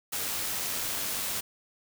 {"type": "noise with amplitude modulation", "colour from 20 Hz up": "white", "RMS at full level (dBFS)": -31, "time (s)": [0.12, 1.41], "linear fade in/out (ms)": 10, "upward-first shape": "sine", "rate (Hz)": 96.6, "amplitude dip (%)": 25, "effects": []}